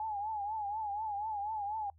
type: tone with vibrato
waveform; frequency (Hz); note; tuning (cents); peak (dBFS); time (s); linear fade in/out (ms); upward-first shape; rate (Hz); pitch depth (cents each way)
sine; 842; G#5; +24; -34; 0-1.9; 2; triangle; 4.1; 110
effects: noise-tail reverb RT60 0.1 s tail -25 dB re dry + added 80 Hz sine -59 dBFS peak until 1.98 s